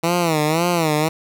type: tone with vibrato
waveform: 10% pulse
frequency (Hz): 163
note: E3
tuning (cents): -19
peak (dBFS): -8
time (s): 0.03-1.09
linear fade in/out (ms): 10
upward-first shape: sine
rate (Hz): 1.9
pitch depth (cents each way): 140
effects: none